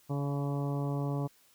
harmonic tone with a mistuned harmonic, 141.9 Hz, C#3, 41 cents sharp, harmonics 1 / 2 / 3 / 4 / 5 / 6 / 7 / 8, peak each -31 / -37 / -41 / -43 / -45 / -47 / -48 / -49 dBFS, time 0.09-1.28 s, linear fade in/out 20 ms, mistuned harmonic 5, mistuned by -27 cents, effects white hiss -64 dBFS RMS until 1.54 s

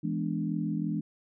sine chord, E dominant seventh, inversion none, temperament equal, 164.81 / 207.7 / 246.9 / 293.7 Hz, E3 / G#3 / B3 / D4, 0 / 0 / 0 / 0 cents, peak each -32 / -33 / -37 / -34 dBFS, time 0.03-1.01 s, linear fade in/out 10 ms, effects none

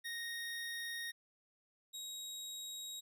25% pulse tone pair in turn, 1863 / 3800 Hz, A#6 / A#7, -2 / +33 cents, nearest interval octave, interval 1235 cents, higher second, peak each -37 / -40 dBFS, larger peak first, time 0.04-1.12 / 1.93-3.01 s, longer neither, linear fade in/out 20 ms, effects none

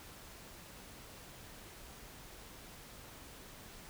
silence, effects pink hiss -53 dBFS RMS until 3.89 s

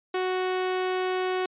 sawtooth tone, 370 Hz, F#4, in tune, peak -21 dBFS, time 0.14-1.46 s, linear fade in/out 5 ms, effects resampled to 8000 Hz

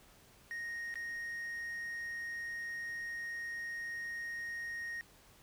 triangle tone with dropouts, 1864.7 Hz, A#6, in tune, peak -37 dBFS, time 0.51-5.01 s, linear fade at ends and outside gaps 0 ms, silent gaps 0.941-0.956 s, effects pink hiss -62 dBFS RMS until 5.42 s

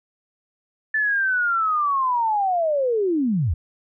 sine linear sweep, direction down, 1760 to 66 Hz, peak -18 dBFS, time 0.94-3.54 s, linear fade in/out 5 ms, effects none

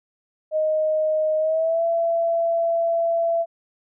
sine tone with pitch glide, 622.3 to 670.8 Hz, D#5 to E5, 0 to +30 cents, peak -18 dBFS, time 0.51-3.46 s, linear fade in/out 50 ms, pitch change +130 cents, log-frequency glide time 1.38-1.84 s, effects none

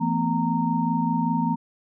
sine tone cluster, 167.9 / 225.6 / 250.7 / 925 Hz, E3 / A3 / B3 / A#5, +32 / +44 / +26 / -14 cents, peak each -26 dBFS, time 0-1.56 s, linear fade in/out 20 ms, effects none

